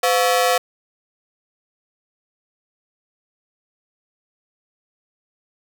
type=ring-modulated tone; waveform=sawtooth; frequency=610 Hz; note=D#5; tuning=34 cents flat; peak=-8 dBFS; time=0.03-0.58 s; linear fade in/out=5 ms; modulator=102 Hz; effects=none